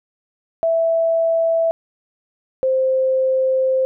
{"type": "tone pair in turn", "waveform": "sine", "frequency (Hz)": [659.3, 523.3], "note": ["E5", "C5"], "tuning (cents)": [0, 0], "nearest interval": "major third", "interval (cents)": 400, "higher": "first", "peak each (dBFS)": -14, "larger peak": "neither", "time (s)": [[0.63, 1.71], [2.63, 3.85]], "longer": "second", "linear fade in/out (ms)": 0, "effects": []}